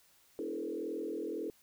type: tone with frequency modulation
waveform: sine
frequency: 380 Hz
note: F#4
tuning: 46 cents sharp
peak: -35 dBFS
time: 0.39-1.5 s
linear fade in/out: 0 ms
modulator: 41.8 Hz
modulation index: 2.3
effects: white hiss -66 dBFS RMS until 1.62 s